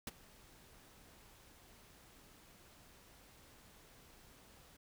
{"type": "noise with ADSR envelope", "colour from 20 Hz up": "pink", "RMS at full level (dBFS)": -39, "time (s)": [0.07, 4.77], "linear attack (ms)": 4, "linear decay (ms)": 25, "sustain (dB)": -23, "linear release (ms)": 9, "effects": []}